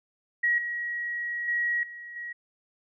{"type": "tone with level steps", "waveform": "sine", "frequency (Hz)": 1906, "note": "A#6", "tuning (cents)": 38, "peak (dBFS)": [-21, -29, -24, -39, -34], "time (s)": [0.43, 2.33], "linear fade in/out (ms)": 10, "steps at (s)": [0.58, 1.48, 1.83, 2.16], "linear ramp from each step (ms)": 2, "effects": []}